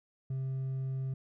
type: tone with hard clipping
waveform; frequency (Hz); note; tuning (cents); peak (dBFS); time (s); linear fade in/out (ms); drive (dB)
sine; 132.6; C3; +23; -33; 0.3-1.14; 5; 2
effects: none